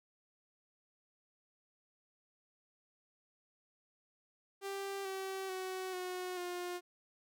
sawtooth tone with pitch steps, 393.6 / 383.7 / 374.1 / 364.7 / 355.6 Hz, G4 / G4 / F#4 / F#4 / F4, +7 / -37 / +19 / -25 / +31 cents, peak -35 dBFS, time 4.61-6.81 s, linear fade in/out 50 ms, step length 440 ms, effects none

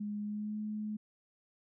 sine tone with pitch glide, 207.7 to 212.7 Hz, G#3 to G#3, 0 to +42 cents, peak -35 dBFS, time 0-0.97 s, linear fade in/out 10 ms, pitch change +42 cents, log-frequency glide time 0.21-0.58 s, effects none

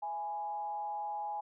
sine tone with frequency modulation, 830.6 Hz, G#5, in tune, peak -35 dBFS, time 0.02-1.41 s, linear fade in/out 10 ms, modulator 163 Hz, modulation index 0.43, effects none

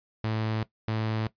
sawtooth tone pair in turn, 110 / 110 Hz, A2 / A2, 0 / 0 cents, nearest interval unison, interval 0 cents, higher neither, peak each -23 dBFS, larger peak neither, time 0.24-0.63 / 0.88-1.27 s, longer neither, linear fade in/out 0 ms, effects noise-tail reverb RT60 0.1 s tail -17 dB re dry + resampled to 11025 Hz

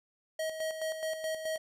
square tone with tremolo, 635 Hz, D#5, 35 cents sharp, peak -32 dBFS, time 0.39-1.58 s, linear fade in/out 5 ms, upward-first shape square, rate 4.7 Hz, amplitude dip 55%, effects resampled to 32000 Hz

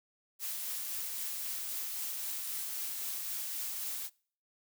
blue noise with tremolo, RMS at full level -37 dBFS, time 0.39-4.1 s, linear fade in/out 50 ms, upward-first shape triangle, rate 3.8 Hz, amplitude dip 25%, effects noise-tail reverb RT60 0.5 s tail -25 dB re dry

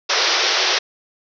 white band-pass noise, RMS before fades -18 dBFS, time 0.09-0.79 s, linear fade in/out 10 ms, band 340 to 5800 Hz, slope 96 dB/octave, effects none

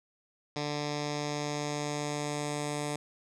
10% pulse tone with low-pass filter sweep, 147.4 Hz, D3, 7 cents sharp, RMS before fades -34 dBFS, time 0.56-2.96 s, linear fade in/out 2 ms, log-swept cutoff 5200 to 8600 Hz, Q 2.5, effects none

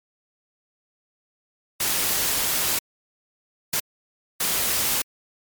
white noise bursts at uneven times, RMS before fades -23 dBFS, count 3, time 1.8-2.79 / 3.73-3.8 / 4.4-5.02 s, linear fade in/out 5 ms, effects MP3 96 kbps

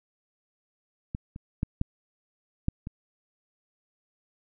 clicks, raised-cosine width 5 ms, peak -19 / -27 / -14 / -13 / -12 / -23 dBFS, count 6, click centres 1.149 / 1.361 / 1.631 / 1.814 / 2.684 / 2.871 s, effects none

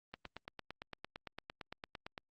click train, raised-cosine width 0.3 ms, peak -28 dBFS, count 19, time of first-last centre 0.14-2.179 s, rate 8.83 Hz, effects Opus 32 kbps

